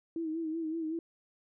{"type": "tone with vibrato", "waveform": "sine", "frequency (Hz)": 322.4, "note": "E4", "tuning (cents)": -38, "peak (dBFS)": -32, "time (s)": [0.16, 0.99], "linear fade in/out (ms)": 2, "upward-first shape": "sine", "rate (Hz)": 5.3, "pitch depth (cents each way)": 59, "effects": []}